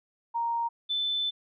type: tone pair in turn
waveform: sine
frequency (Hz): 932.3 / 3520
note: A#5 / A7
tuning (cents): 0 / 0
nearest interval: octave + major seventh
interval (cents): 2300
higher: second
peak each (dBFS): -26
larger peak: neither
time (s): 0.34-0.69 / 0.89-1.31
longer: second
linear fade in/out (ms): 20
effects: none